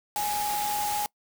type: tone in noise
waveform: sine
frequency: 830.6 Hz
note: G#5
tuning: in tune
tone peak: -27 dBFS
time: 0.16-1.06 s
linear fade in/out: 0 ms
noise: white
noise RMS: -33 dBFS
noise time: 0.16-1.06 s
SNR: +3 dB
effects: noise-tail reverb RT60 0.1 s tail -24 dB re dry